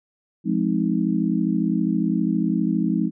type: chord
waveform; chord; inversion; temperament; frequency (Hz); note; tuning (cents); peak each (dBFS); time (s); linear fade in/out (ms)
sine; F minor seventh; none; just; 174.61 / 209.5 / 261.9 / 314.3; F3 / Ab3 / C4 / Eb4; 0 / +15 / +2 / +18; -24 / -23 / -25 / -25; 0.44-3.11; 50
effects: none